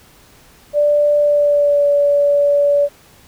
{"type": "tone with pitch glide", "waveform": "sine", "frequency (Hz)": [587.3, 574.5], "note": ["D5", "D5"], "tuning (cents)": [0, -38], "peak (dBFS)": -10, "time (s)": [0.73, 2.89], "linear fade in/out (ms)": 50, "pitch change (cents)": -38, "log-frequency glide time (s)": [1.19, 1.88], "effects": ["pink hiss -47 dBFS RMS until 3.27 s"]}